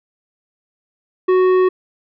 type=tone with tanh clipping; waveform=sine; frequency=370 Hz; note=F#4; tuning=in tune; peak=-12 dBFS; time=1.28-1.69 s; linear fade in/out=10 ms; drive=11 dB; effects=none